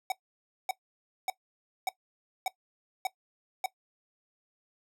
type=tone bursts; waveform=square; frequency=755 Hz; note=F#5; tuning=35 cents sharp; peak=-28 dBFS; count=7; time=0.1-3.66 s; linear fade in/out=2 ms; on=20 ms; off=570 ms; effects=noise-tail reverb RT60 0.1 s tail -18 dB re dry